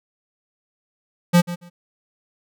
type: tone with echo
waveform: square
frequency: 174.61 Hz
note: F3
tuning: in tune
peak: -11 dBFS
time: 1.33-1.42 s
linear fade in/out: 20 ms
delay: 140 ms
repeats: 2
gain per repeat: -15 dB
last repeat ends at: 1.7 s
effects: none